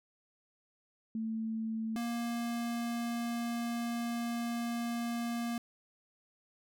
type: tone pair in turn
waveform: sine / square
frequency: 222.5 / 235.3 Hz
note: A3 / A#3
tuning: +20 / +16 cents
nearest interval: minor second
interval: 96 cents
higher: second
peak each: -33 / -34 dBFS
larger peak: first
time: 1.15-1.96 / 1.96-5.58 s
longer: second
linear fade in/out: 2 ms
effects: none